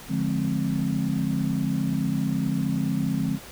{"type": "chord", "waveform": "sine", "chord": "D half-diminished seventh", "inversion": "none", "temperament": "just", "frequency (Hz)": [146.83, 176.2, 211.4, 264.3], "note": ["D3", "F3", "Ab3", "C4"], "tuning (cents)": [0, 16, 31, 18], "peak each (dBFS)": -28, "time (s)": [0.08, 3.39], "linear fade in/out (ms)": 50, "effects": ["pink hiss -43 dBFS RMS until 3.51 s"]}